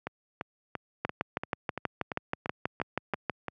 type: two click trains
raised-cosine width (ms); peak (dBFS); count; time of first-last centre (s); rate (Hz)
0.5; -13 / -18; 15 / 11; 1.05-3.297 / 0.07-3.483; 6.23 / 2.93
effects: high-pass 100 Hz 12 dB/octave